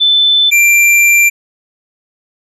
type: tone pair in turn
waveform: sine / square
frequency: 3520 / 2364 Hz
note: A7 / D7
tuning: 0 / +11 cents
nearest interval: perfect fifth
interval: 689 cents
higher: first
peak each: -6 dBFS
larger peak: neither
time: 0-0.51 / 0.51-1.3 s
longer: second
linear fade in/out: 20 ms
effects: resampled to 32000 Hz